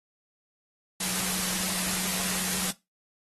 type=tone in noise; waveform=sine; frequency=184.5 Hz; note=F#3; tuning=5 cents flat; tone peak=-36 dBFS; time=1-2.71 s; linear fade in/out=5 ms; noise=white; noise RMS=-29 dBFS; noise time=1-2.71 s; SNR=-10 dB; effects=noise-tail reverb RT60 0.2 s tail -17 dB re dry + AAC 32 kbps